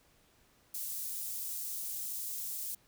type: high-pass noise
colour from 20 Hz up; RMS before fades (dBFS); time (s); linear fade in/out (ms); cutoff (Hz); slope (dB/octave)
white; -39; 0.74-2.75; 5; 7600; 12
effects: pink hiss -67 dBFS RMS until 2.87 s